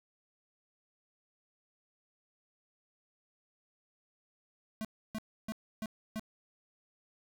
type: tone bursts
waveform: square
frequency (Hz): 218.4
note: A3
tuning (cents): -13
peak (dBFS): -36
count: 5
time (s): 4.81-6.195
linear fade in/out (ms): 0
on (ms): 37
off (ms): 300
effects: none

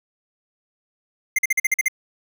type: tone bursts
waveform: square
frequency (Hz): 2093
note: C7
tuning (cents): 0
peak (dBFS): -16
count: 8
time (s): 1.36-1.883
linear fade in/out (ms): 5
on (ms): 26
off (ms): 45
effects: none

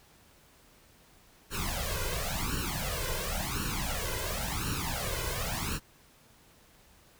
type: noise with flanger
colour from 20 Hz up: pink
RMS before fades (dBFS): -33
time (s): 1.5-5.8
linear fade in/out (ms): 50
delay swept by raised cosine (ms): 0.71 to 2.01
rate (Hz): 0.94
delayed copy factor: +1
effects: pink hiss -60 dBFS RMS until 7.19 s

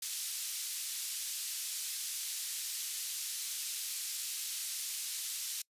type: band-pass noise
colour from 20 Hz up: white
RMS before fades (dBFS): -39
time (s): 0.02-5.62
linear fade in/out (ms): 5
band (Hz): 3500 to 11000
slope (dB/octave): 12
effects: noise-tail reverb RT60 0.1 s tail -25 dB re dry + resampled to 32000 Hz

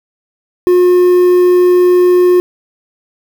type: tone with quantisation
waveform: triangle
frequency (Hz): 359.3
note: F4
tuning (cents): +49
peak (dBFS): -3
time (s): 0.67-2.4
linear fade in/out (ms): 0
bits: 5
effects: none

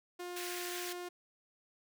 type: tone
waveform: sawtooth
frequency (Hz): 355.1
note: F4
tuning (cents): +29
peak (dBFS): -37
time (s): 0.19-1.09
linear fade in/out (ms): 10
type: high-pass noise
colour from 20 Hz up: pink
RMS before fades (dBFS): -43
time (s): 0.36-0.93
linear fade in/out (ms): 5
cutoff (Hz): 1500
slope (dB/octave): 48
effects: none

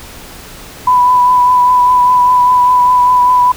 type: tone with vibrato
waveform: sine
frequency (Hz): 993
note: B5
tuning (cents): +9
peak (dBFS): -5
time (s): 0.87-3.52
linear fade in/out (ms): 5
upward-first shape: triangle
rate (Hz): 5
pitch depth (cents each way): 21
effects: pink hiss -32 dBFS RMS until 3.56 s

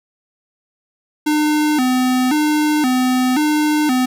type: tone with vibrato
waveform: square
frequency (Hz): 277.2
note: C#4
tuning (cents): 0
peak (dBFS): -14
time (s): 1.26-4.06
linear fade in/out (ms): 10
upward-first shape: square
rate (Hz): 0.95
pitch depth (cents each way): 150
effects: none

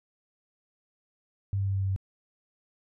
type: tone with pitch steps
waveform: sine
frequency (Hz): 98.7 / 98.13 / 97.57 / 97 / 96.45 / 95.89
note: G2 / G2 / G2 / G2 / G2 / G2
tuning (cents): +12 / +2 / -8 / -18 / -28 / -38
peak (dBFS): -25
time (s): 1.53-1.962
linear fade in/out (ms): 0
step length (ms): 72
effects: none

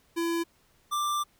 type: tone pair in turn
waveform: square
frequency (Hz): 336.3 / 1180.9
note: E4 / D6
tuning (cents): +35 / +9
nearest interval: octave + minor seventh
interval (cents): 2174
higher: second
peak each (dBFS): -27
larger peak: neither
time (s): 0.16-0.44 / 0.91-1.24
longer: second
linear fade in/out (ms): 20
effects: pink hiss -65 dBFS RMS until 1.39 s

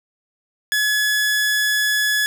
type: tone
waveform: sawtooth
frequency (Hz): 1700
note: G#6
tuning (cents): +40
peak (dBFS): -13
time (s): 0.72-2.26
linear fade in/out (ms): 0
effects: none

